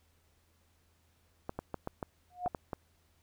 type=clicks; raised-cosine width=1 ms; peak=-22 dBFS; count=8; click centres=1.494 / 1.59 / 1.743 / 1.874 / 2.028 / 2.461 / 2.548 / 2.732 s
type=tone with exponential growth; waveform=sine; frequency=718 Hz; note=F5; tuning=48 cents sharp; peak=-27 dBFS; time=2.3-2.48 s; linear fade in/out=5 ms; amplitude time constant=38 ms
effects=added 82 Hz sine -70 dBFS peak until 3.22 s + pink hiss -72 dBFS RMS until 3.22 s